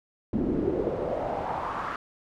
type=noise with band-pass filter sweep; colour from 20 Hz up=brown; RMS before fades=-29 dBFS; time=0.33-1.96 s; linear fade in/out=2 ms; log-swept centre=270 to 1300 Hz; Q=3.1; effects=none